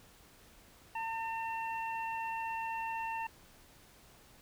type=harmonic tone; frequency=904 Hz; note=A5; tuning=47 cents sharp; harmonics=1 / 2 / 3; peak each=-36 / -45 / -43 dBFS; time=0.95-3.27 s; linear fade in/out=5 ms; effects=pink hiss -60 dBFS RMS until 4.41 s

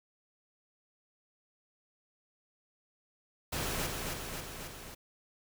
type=noise with echo; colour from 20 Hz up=pink; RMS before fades=-35 dBFS; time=3.52-3.87 s; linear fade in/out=10 ms; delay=270 ms; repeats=4; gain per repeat=-3 dB; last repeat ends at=4.95 s; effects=none

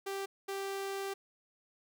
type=tone bursts at uneven times; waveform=sawtooth; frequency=392 Hz; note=G4; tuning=in tune; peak=-32 dBFS; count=2; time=0.06-0.26 / 0.48-1.14 s; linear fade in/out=10 ms; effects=none

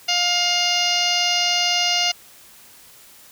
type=harmonic tone; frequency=707 Hz; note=F5; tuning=21 cents sharp; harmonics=1 / 2 / 3 / 4 / 5 / 6 / 7 / 8 / 9; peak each=-26 / -32 / -26 / -21 / -31 / -28 / -24 / -30 / -30 dBFS; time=0.08-2.12 s; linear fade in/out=10 ms; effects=white hiss -47 dBFS RMS until 3.31 s

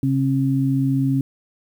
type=tone pair together; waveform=sine; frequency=135 / 270 Hz; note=C#3 / C#4; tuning=-45 / -45 cents; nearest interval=octave; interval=1200 cents; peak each=-19 dBFS; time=0.03-1.21 s; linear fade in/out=2 ms; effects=8-bit

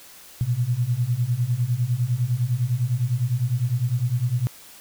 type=beating tone pair; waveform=sine; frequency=116.54 / 126.44 Hz; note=A#2 / B2; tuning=0 / +41 cents; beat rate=9.9 Hz; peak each=-24 / -22 dBFS; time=0.41-4.47 s; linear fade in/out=0 ms; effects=white hiss -46 dBFS RMS until 4.8 s

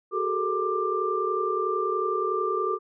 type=tone cluster; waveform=sine; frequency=375.6 / 418.6 / 449.4 / 1185 Hz; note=F#4 / G#4 / A4 / D6; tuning=+26 / +14 / +37 / +15 cents; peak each=-29 / -31 / -31 / -27 dBFS; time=0.11-2.79 s; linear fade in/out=50 ms; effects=none

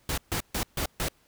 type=noise bursts; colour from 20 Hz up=pink; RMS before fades=-29 dBFS; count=5; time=0.09-1.085 s; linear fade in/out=2 ms; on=87 ms; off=140 ms; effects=pink hiss -64 dBFS RMS until 1.27 s

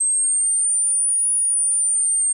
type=exponential two-way sweep; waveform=sine; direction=up then down; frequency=8290 to 9730 to 8620 Hz; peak=-16 dBFS; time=0-2.33 s; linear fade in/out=10 ms; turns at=1.31 s; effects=none

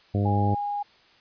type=harmonic tone; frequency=101.3 Hz; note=G#2; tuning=43 cents flat; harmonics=1 / 2 / 3 / 4 / 5 / 6 / 7; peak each=-22 / -28 / -32 / -34 / -36 / -38 / -39 dBFS; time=0.14-0.55 s; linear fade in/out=10 ms
type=tone; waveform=sine; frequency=819 Hz; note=G#5; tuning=24 cents flat; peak=-26 dBFS; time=0.25-0.83 s; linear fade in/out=10 ms
effects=white hiss -57 dBFS RMS until 1.2 s + resampled to 11025 Hz

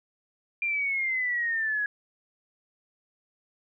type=exponential sweep; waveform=sine; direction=down; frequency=2399 to 1661.2 Hz; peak=-25 dBFS; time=0.62-1.86 s; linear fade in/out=2 ms; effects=none

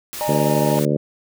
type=noise; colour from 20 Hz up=white; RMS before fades=-31 dBFS; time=0.13-0.85 s; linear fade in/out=0 ms
type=chord; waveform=triangle; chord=D# suspended fourth; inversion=none; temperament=equal with one note detuned; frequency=606.3 / 830.6 / 932.3 Hz; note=D#5 / G#5 / A#5; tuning=-45 / 0 / 0 cents; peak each=-21 / -25 / -25 dBFS; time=0.21-0.79 s; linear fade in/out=0 ms
type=harmonic tone; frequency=73.42 Hz; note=D2; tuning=in tune; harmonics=2 / 3 / 4 / 5 / 6 / 7 / 8; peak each=-21 / -23 / -24 / -25 / -26 / -26 / -27 dBFS; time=0.28-0.97 s; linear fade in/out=5 ms
effects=none

